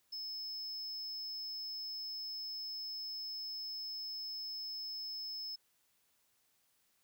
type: tone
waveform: triangle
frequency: 5220 Hz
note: E8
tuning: 18 cents flat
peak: -39 dBFS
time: 0.12-5.56 s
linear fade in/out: 10 ms
effects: white hiss -75 dBFS RMS until 7.03 s